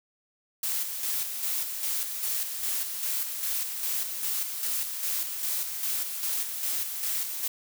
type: noise with tremolo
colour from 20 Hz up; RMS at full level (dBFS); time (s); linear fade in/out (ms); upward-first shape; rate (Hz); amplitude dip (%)
blue; -29; 0.63-7.48; 5; square; 2.5; 45
effects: none